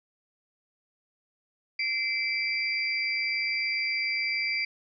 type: tone cluster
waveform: sine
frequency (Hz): 2078 / 2325 / 4762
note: C7 / D7 / D8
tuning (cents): -12 / -18 / +23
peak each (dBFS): -33 / -28 / -33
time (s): 1.79-4.65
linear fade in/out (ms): 5
effects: none